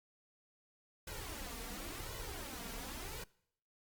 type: noise with flanger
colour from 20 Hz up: pink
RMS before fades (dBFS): -45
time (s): 1.07-3.24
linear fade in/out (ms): 5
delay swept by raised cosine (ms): 2 to 4.4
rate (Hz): 0.92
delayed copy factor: +0.75
effects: noise-tail reverb RT60 0.7 s tail -23 dB re dry + Opus 48 kbps